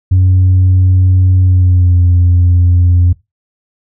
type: tone with pitch glide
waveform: sine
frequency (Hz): 92.5 to 88.27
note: F#2 to F2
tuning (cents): 0 to +19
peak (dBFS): -3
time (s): 0.11-3.13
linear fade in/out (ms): 10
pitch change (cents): -81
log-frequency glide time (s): 1.41-2
effects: noise-tail reverb RT60 0.2 s tail -21 dB re dry + tanh soft clip ceiling -3 dBFS